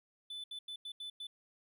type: tone bursts at uneven times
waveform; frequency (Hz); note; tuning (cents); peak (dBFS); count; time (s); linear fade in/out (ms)
triangle; 3501; A7; -9; -40; 6; 0.3-0.44 / 0.51-0.59 / 0.68-0.76 / 0.85-0.92 / 1-1.1 / 1.2-1.27; 5
effects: none